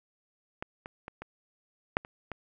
clicks, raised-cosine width 0.5 ms, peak -20 / -25 / -25 / -25 / -9 / -30 / -22 dBFS, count 7, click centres 0.625 / 0.859 / 1.081 / 1.22 / 1.969 / 2.049 / 2.317 s, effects none

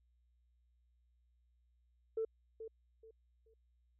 sine tone with echo, 445.5 Hz, A4, 22 cents sharp, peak -33 dBFS, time 2.17-2.25 s, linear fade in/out 5 ms, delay 430 ms, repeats 3, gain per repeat -11 dB, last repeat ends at 3.54 s, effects tanh soft clip ceiling -29 dBFS + added 60 Hz sine -70 dBFS peak until 3.99 s

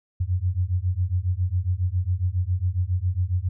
sine beating tone pair, 87.31 / 94.61 Hz, F2 / F#2, 0 / +39 cents, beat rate 7.3 Hz, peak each -24 / -24 dBFS, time 0.2-3.49 s, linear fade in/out 10 ms, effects none

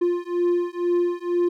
triangle beating tone pair, 349.2 / 351.3 Hz, F4 / F4, 0 / +10 cents, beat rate 2.1 Hz, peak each -21 dBFS, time 0.01-1.49 s, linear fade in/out 10 ms, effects none

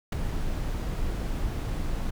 brown noise with ADSR envelope, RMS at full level -19 dBFS, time 0.12-2.11 s, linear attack 7 ms, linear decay 8 ms, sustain -10 dB, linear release 14 ms, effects none

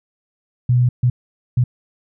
sine tone bursts at uneven times, 123.47 Hz, B2, in tune, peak -11 dBFS, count 3, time 0.69-0.89 / 1.03-1.1 / 1.57-1.64 s, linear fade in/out 5 ms, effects none

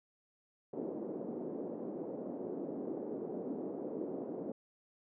white band-pass noise, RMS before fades -41 dBFS, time 0.73-4.52 s, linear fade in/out 5 ms, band 210 to 480 Hz, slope 24 dB/octave, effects none

